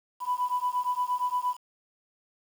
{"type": "beating tone pair", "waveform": "sine", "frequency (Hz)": [987.8, 996.4], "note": ["B5", "B5"], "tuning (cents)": [0, 15], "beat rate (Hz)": 8.6, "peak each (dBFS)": -28, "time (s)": [0.2, 1.57], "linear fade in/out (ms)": 50, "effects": ["tanh soft clip ceiling -19 dBFS", "8-bit"]}